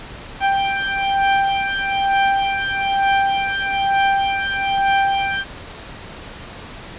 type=beating tone pair; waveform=sawtooth; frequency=786 / 787.1 Hz; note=G5 / G5; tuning=+4 / +7 cents; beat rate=1.1 Hz; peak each=-15 dBFS; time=0.4-5.45 s; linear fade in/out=50 ms; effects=pink hiss -35 dBFS RMS until 6.98 s + resampled to 8000 Hz